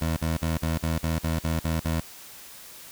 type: tone bursts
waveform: 20% pulse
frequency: 81.1 Hz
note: E2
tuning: 28 cents flat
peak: -19 dBFS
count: 10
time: 0.01-2.006 s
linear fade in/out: 10 ms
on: 160 ms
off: 44 ms
effects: white hiss -45 dBFS RMS until 2.91 s